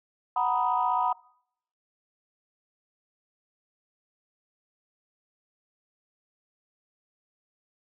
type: chord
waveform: sine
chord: B major seventh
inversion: second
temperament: equal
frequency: 740 / 932.3 / 987.8 / 1244.5 Hz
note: F#5 / A#5 / B5 / D#6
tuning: 0 / 0 / 0 / 0 cents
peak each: -28 / -29 / -26 / -31 dBFS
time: 0.36-1.13 s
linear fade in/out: 5 ms
effects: noise-tail reverb RT60 0.7 s tail -24 dB re dry + tanh soft clip ceiling -13 dBFS